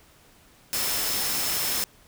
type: tone in noise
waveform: sine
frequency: 5270 Hz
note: E8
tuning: 1 cent flat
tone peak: -33 dBFS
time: 0.73-1.84 s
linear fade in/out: 0 ms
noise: white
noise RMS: -27 dBFS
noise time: 0.73-1.84 s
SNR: -9 dB
effects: pink hiss -56 dBFS RMS until 2.07 s